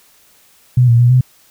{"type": "tone with pitch steps", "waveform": "sine", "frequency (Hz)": [124.8, 117.7, 121.4, 127.2], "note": ["B2", "A#2", "B2", "C3"], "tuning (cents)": [19, 17, -29, -48], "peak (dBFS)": -6, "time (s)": [0.77, 1.21], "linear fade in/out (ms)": 5, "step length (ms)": 110, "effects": ["white hiss -50 dBFS RMS until 1.5 s"]}